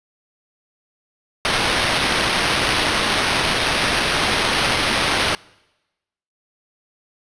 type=noise with sample-and-hold; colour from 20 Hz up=blue; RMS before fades=-19 dBFS; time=1.45-5.35 s; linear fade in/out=0 ms; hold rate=7350 Hz; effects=noise-tail reverb RT60 1.0 s tail -25 dB re dry + resampled to 22050 Hz